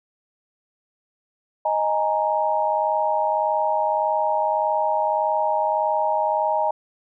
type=chord; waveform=sine; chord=D# suspended fourth; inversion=none; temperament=equal; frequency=622.3 / 830.6 / 932.3 Hz; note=D#5 / G#5 / A#5; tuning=0 / 0 / 0 cents; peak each=-23 dBFS; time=1.65-6.71 s; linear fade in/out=5 ms; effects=none